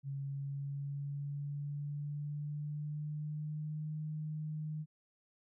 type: tone with pitch glide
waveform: sine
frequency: 138.59 to 153.78 Hz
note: C#3 to D#3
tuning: 0 to -20 cents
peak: -37 dBFS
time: 0.03-4.86 s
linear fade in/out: 50 ms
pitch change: +180 cents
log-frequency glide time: 0.2-3.94 s
effects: none